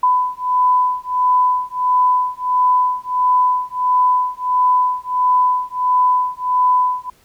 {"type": "beating tone pair", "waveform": "sine", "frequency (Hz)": [1000, 1001.5], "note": ["B5", "B5"], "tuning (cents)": [21, 24], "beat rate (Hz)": 1.5, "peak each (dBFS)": -16, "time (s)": [0.03, 7.1], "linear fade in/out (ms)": 5, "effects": ["pink hiss -54 dBFS RMS until 7.24 s"]}